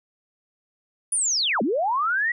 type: linear two-way sweep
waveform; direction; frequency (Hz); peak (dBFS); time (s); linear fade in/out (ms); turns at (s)
sine; down then up; 9956 to 193.6 to 1956; -20; 1.12-2.32; 5; 1.62
effects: none